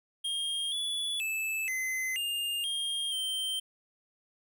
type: tone with pitch steps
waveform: square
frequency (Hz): 3228 / 3423 / 2621 / 2048 / 2814 / 3224 / 3130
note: G#7 / A7 / E7 / C7 / F7 / G7 / G7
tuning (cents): -50 / -48 / -11 / -38 / +12 / +48 / -3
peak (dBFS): -31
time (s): 0.24-3.6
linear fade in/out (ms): 10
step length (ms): 480
effects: none